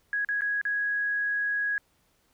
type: tone with dropouts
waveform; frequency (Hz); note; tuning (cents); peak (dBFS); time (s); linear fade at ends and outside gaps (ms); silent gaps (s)
sine; 1661; G#6; 0; -25; 0.13-1.78; 1; 0.248-0.288 / 0.409-0.419 / 0.614-0.652
effects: pink hiss -68 dBFS RMS until 2.33 s